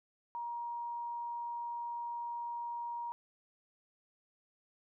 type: tone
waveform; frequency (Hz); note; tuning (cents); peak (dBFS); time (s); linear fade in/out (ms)
sine; 946; A#5; +25; -37; 0.35-3.12; 0
effects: none